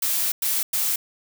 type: noise bursts at uneven times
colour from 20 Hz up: blue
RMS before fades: -23 dBFS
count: 3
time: 0.02-0.32 / 0.42-0.63 / 0.73-0.96 s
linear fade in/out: 5 ms
effects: none